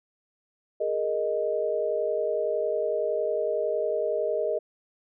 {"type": "chord", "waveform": "sine", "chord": "Ab suspended second", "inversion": "none", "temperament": "equal", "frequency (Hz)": [415.3, 466.2, 622.3], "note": ["Ab4", "Bb4", "Eb5"], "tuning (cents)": [0, 0, 0], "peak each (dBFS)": [-30, -29, -27], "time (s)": [0.8, 4.59], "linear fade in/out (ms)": 10, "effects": []}